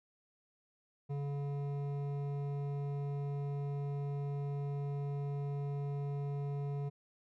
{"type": "tone with hard clipping", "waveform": "sine", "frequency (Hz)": 142, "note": "C#3", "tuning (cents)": 42, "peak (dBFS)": -37, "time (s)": [1.09, 6.9], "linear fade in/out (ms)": 20, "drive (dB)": 11, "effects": []}